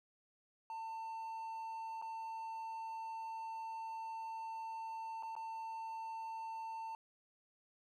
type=tone with dropouts; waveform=triangle; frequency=897 Hz; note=A5; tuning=33 cents sharp; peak=-40 dBFS; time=0.7-6.95 s; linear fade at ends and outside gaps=1 ms; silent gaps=2.016-2.023 / 5.226-5.232 / 5.353-5.364 s; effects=none